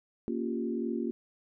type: chord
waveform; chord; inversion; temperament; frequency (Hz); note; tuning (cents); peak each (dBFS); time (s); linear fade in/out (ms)
sine; G half-diminished seventh; first; equal; 233.1 / 277.2 / 349.2 / 392; Bb3 / Db4 / F4 / G4; 0 / 0 / 0 / 0; -33 / -37 / -35 / -39; 0.28-1.11; 0
effects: none